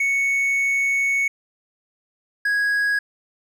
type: tone pair in turn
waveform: triangle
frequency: 2217 / 1656.9 Hz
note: C#7 / G#6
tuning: 0 / -5 cents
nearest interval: perfect fourth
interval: 505 cents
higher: first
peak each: -16 dBFS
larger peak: neither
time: 0-1.28 / 2.45-2.99 s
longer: first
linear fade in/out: 5 ms
effects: none